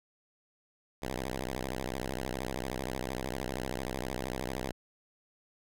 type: tone with vibrato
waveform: 5% pulse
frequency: 64 Hz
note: C2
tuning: 38 cents flat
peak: -23 dBFS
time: 1.02-4.72 s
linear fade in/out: 5 ms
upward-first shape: square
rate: 13 Hz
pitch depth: 160 cents each way
effects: none